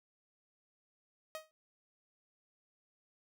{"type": "tone with exponential decay", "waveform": "sawtooth", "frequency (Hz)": 628, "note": "D#5", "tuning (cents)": 16, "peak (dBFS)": -34, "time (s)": [1.35, 1.51], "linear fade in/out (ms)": 0, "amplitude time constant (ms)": 33, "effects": []}